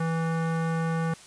square tone with low-pass filter, 163.9 Hz, E3, 10 cents flat, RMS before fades -27 dBFS, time 0-1.14 s, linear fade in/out 5 ms, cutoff 1500 Hz, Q 1.8, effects white hiss -49 dBFS RMS until 1.26 s + resampled to 22050 Hz

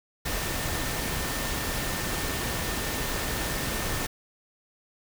sine tone in noise, 1800 Hz, A6, 39 cents sharp, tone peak -40 dBFS, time 0.25-4.07 s, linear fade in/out 10 ms, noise pink, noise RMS -30 dBFS, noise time 0.25-4.07 s, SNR -13 dB, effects none

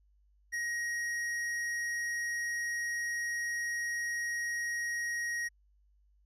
sine tone with hard clipping, 1886 Hz, A#6, 20 cents sharp, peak -34 dBFS, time 0.52-5.49 s, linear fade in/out 20 ms, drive 10 dB, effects added 50 Hz sine -64 dBFS peak until 6.25 s

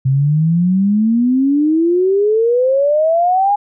sine exponential sweep, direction up, 130 to 830 Hz, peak -10 dBFS, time 0.05-3.56 s, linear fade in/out 10 ms, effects none

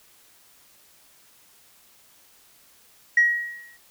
sine tone with exponential decay, 1902 Hz, A#6, 34 cents sharp, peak -11 dBFS, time 3.17-3.77 s, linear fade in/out 5 ms, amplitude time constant 130 ms, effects tanh soft clip ceiling -9 dBFS + white hiss -56 dBFS RMS until 3.9 s

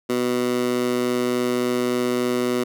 15% pulse tone with high-pass filter, 123.5 Hz, B2, in tune, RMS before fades -22 dBFS, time 0.09-2.64 s, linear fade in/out 10 ms, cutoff 290 Hz, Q 1.8, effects none

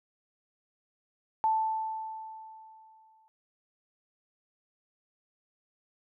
sine tone with exponential decay, 880 Hz, A5, in tune, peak -22 dBFS, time 1.44-3.28 s, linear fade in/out 0 ms, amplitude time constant 400 ms, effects none

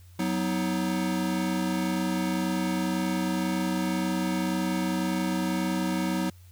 square chord, B major, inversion second, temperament equal with one note detuned, 185 / 246.9 / 317.1 Hz, F#3 / B3 / D#4, 0 / 0 / +33 cents, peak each -29 / -33 / -31 dBFS, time 0.19-6.3 s, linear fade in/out 5 ms, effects added 89 Hz sine -48 dBFS peak until 6.51 s + white hiss -61 dBFS RMS until 6.51 s

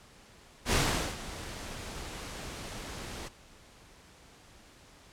pink noise with ADSR envelope, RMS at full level -25 dBFS, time 0.65-3.29 s, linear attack 74 ms, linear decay 430 ms, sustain -16 dB, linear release 17 ms, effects pink hiss -56 dBFS RMS until 5.12 s + low-pass 9000 Hz 12 dB/octave

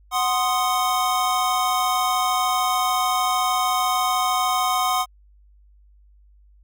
square chord, C diminished, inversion second, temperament equal, 740 / 1046.5 / 1244.5 Hz, Gb5 / C6 / Eb6, 0 / 0 / 0 cents, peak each -24 / -24 / -25 dBFS, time 0.11-5.06 s, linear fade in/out 50 ms, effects added 50 Hz sine -50 dBFS peak until 6.63 s

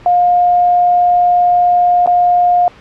sine tone with dropouts, 710 Hz, F5, 28 cents sharp, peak -7 dBFS, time 0.06-2.68 s, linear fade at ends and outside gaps 1 ms, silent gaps 2.061-2.074 s, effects pink hiss -39 dBFS RMS until 2.8 s + low-pass 3000 Hz 12 dB/octave

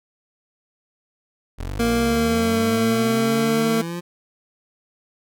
25% pulse linear sweep, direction up, 41.2 to 176.2 Hz, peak -23 dBFS, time 1.58-4.01 s, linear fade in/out 20 ms
25% pulse tone with pitch glide, 233.1 to 226.2 Hz, A#3 to A3, 0 to +48 cents, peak -14 dBFS, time 1.79-3.82 s, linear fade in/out 10 ms, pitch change -52 cents, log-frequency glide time 1.98-2.57 s
effects none

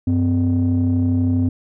triangle ring-modulated tone, 79.9 Hz, D#2, 47 cents sharp, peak -8 dBFS, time 0.07-1.49 s, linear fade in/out 5 ms, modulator 176 Hz, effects tanh soft clip ceiling -10 dBFS

